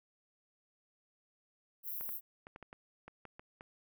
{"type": "high-pass noise", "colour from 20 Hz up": "white", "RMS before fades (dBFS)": -41, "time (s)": [1.83, 2.21], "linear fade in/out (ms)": 50, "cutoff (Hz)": 12000, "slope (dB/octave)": 48}
{"type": "clicks", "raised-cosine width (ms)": 0.5, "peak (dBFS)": -34, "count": 10, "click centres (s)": [2.01, 2.092, 2.469, 2.561, 2.627, 2.729, 3.08, 3.253, 3.395, 3.609]}
{"effects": []}